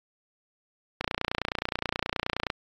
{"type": "click train", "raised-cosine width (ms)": 0.3, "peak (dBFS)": -11, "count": 45, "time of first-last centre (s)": [1.01, 2.502], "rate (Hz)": 29.5, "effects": ["AAC 48 kbps"]}